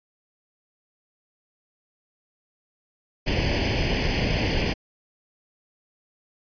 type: noise with comb filter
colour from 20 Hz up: pink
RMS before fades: -23 dBFS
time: 3.26-4.74 s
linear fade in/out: 20 ms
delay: 0.39 ms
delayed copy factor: +0.85
effects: resampled to 11025 Hz